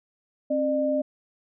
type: tone pair together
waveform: sine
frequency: 267.9 / 602 Hz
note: C4 / D5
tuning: +41 / +43 cents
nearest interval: octave + major second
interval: 1402 cents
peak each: -26 / -23 dBFS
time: 0.5-1.02 s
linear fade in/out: 10 ms
effects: none